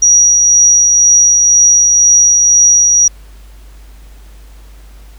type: tone with tremolo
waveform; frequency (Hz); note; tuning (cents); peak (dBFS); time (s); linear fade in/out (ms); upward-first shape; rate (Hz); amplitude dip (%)
sine; 5770; F#8; -44; -3; 0.02-3.08; 5; triangle; 2; 30
effects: added 50 Hz sine -33 dBFS peak until 5.18 s + pink hiss -46 dBFS RMS until 5.18 s